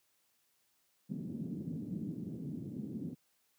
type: band-pass noise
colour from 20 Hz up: pink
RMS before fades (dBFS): -41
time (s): 1.09-3.15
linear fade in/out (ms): 20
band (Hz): 150 to 270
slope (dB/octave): 24
effects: white hiss -75 dBFS RMS until 3.58 s + high-pass 80 Hz 12 dB/octave